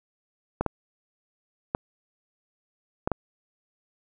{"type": "clicks", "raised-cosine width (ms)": 1, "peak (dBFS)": -10, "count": 5, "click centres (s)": [0.61, 0.663, 1.749, 3.075, 3.117], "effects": []}